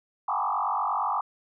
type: tone with frequency modulation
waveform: sine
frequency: 995 Hz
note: B5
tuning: 13 cents sharp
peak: -24 dBFS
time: 0.28-1.21 s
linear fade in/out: 5 ms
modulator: 48.5 Hz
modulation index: 4.9
effects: none